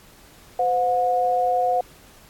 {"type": "tone pair together", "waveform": "sine", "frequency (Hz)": [510.7, 723], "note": ["C5", "F#5"], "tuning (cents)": [-42, -40], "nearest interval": "tritone", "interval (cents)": 602, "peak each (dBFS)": [-23, -19], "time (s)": [0.59, 1.81], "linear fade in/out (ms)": 5, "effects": ["pink hiss -50 dBFS RMS until 2.29 s", "AAC 64 kbps"]}